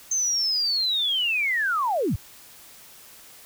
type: linear sweep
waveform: sine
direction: down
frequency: 6340 to 61.74 Hz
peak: -21 dBFS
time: 0.11-2.16 s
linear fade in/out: 5 ms
effects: white hiss -48 dBFS RMS until 3.45 s